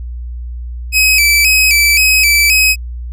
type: tone with vibrato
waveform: sawtooth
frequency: 2426 Hz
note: D#7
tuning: 44 cents flat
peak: -4 dBFS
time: 0.92-2.76 s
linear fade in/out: 50 ms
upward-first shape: square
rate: 1.9 Hz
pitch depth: 79 cents each way
effects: added 60 Hz sine -21 dBFS peak until 3.12 s